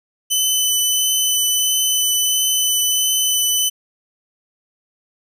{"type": "tone with vibrato", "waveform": "15% pulse", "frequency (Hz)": 3013, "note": "F#7", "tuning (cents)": 31, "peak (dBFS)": -8, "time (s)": [0.3, 3.7], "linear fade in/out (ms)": 20, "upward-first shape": "triangle", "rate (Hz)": 1.5, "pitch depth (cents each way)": 12, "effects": []}